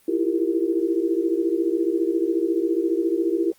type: tone cluster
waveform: sine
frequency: 327.4 / 341.8 / 395 / 463.1 Hz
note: E4 / F4 / G4 / A#4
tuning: -12 / -37 / +13 / -11 cents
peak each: -24 / -23 / -26 / -29 dBFS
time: 0.08-3.52 s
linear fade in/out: 5 ms
effects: white hiss -58 dBFS RMS until 3.58 s + Opus 32 kbps